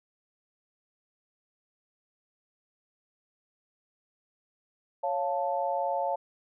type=chord; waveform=sine; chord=Db augmented; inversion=none; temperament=equal; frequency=554.4 / 698.5 / 880 Hz; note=Db5 / F5 / A5; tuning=0 / 0 / 0 cents; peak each=-31 dBFS; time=5.03-6.16 s; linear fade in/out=10 ms; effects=none